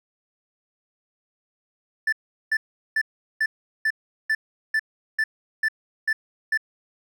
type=tone bursts; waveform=triangle; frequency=1760 Hz; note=A6; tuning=in tune; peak=-17 dBFS; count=11; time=2.07-6.575 s; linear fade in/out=5 ms; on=55 ms; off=390 ms; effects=none